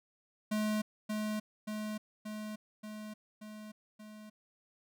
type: tone with echo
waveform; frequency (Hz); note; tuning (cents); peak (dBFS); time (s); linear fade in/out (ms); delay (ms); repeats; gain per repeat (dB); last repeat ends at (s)
square; 213.5; G#3; +48; -31; 0.51-0.82; 10; 580; 6; -3; 4.3
effects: none